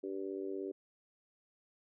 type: harmonic tone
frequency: 96.9 Hz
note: G2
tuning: 20 cents flat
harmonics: 3 / 4 / 5 / 6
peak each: -43 / -39 / -47 / -52 dBFS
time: 0.03-0.72 s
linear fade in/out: 10 ms
effects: none